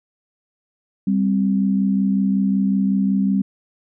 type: tone pair together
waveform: sine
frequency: 196.4 / 261.8 Hz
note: G3 / C4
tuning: +4 / +1 cents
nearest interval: perfect fourth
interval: 497 cents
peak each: -16 / -22 dBFS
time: 1.07-3.42 s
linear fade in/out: 5 ms
effects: none